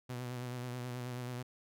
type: tone with vibrato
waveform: sawtooth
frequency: 123.9 Hz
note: B2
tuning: 6 cents sharp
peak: -35 dBFS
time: 0.09-1.43 s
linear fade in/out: 10 ms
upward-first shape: sine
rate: 9.3 Hz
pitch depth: 37 cents each way
effects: none